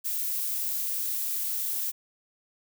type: noise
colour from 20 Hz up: violet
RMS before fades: -30 dBFS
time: 0.04-1.92 s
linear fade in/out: 20 ms
effects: none